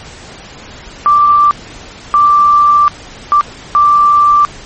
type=tone bursts at uneven times; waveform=sine; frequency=1174.7 Hz; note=D6; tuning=in tune; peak=-4 dBFS; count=4; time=1.06-1.51 / 2.14-2.88 / 3.32-3.41 / 3.75-4.45 s; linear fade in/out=0 ms; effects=pink hiss -32 dBFS RMS until 4.65 s + MP3 32 kbps